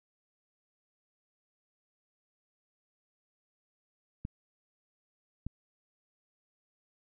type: clicks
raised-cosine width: 5 ms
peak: -24 dBFS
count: 2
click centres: 4.251 / 5.466 s
effects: none